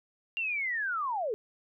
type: linear sweep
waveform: sine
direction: down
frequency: 2794 to 400.7 Hz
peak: -29 dBFS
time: 0.37-1.34 s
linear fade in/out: 0 ms
effects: none